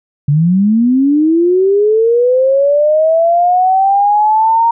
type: linear sweep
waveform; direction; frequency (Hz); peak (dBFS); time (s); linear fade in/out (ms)
sine; up; 138.5 to 933; -7; 0.28-4.71; 5
effects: none